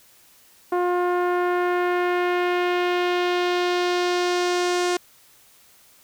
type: tone with low-pass filter sweep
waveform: sawtooth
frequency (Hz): 355.8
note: F4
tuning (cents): +32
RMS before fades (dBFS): -22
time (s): 0.72-4.97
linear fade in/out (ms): 5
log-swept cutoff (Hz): 1100 to 7300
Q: 1.3
effects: white hiss -54 dBFS RMS until 6.03 s